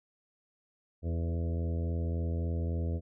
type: harmonic tone with a mistuned harmonic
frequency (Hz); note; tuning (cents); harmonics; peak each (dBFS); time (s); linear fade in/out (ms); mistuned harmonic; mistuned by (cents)
83.6; E2; +25; 1 / 2 / 3 / 4 / 5 / 6 / 7 / 8; -30 / -39 / -42 / -45 / -46 / -46 / -50 / -52; 1.02-3.01; 50; 5; +22
effects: none